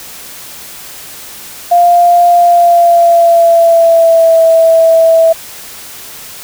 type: tone with pitch glide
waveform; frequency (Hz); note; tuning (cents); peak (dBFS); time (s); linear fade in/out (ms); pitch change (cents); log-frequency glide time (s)
sine; 698.5 to 655.5; F5 to E5; 0 to -10; -3; 1.71-5.33; 10; -110; 2.35-4.39
effects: white hiss -29 dBFS RMS until 6.43 s